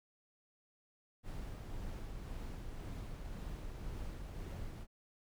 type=noise with tremolo; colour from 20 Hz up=brown; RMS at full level=-43 dBFS; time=1.23-4.87 s; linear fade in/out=50 ms; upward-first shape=sine; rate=1.9 Hz; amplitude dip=25%; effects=none